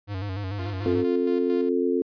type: tone with vibrato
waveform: square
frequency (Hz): 98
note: G2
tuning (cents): 0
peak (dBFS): -29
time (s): 0.07-1.05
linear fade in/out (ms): 50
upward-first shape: square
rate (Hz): 6.8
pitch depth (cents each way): 71
type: tone with tremolo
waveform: sawtooth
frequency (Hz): 349.2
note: F4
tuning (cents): 0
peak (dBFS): -32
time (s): 0.59-1.69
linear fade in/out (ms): 2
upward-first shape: square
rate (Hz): 4.4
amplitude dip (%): 60
type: harmonic tone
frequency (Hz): 88.5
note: F2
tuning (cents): +23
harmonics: 3 / 4 / 5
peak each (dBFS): -25 / -25 / -25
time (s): 0.86-2.02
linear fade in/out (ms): 0
effects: resampled to 11025 Hz